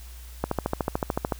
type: click train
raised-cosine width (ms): 1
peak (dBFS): -10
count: 13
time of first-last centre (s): 0.44-1.322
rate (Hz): 13.6
effects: added 60 Hz sine -40 dBFS peak until 1.39 s + white hiss -50 dBFS RMS until 1.39 s